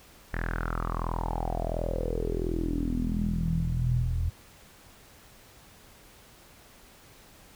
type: tone with low-pass filter sweep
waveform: sawtooth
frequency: 41.42 Hz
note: E1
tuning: 9 cents sharp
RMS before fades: -29 dBFS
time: 0.33-4.3 s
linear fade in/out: 10 ms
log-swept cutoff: 1800 to 93 Hz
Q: 7.5
effects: pink hiss -54 dBFS RMS until 7.55 s